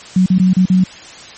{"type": "tone with dropouts", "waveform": "sine", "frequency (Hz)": 184.8, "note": "F#3", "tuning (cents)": -2, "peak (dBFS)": -7, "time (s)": [0.16, 0.84], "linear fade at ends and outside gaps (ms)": 5, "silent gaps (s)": [[0.261, 0.301], [0.384, 0.397], [0.534, 0.566], [0.656, 0.699]], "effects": ["white hiss -35 dBFS RMS until 1.37 s", "MP3 32 kbps"]}